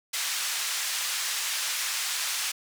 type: band-pass noise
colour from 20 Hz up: white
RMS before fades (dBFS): -30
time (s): 0.13-2.52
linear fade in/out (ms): 10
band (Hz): 1300 to 7900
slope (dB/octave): 12
effects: none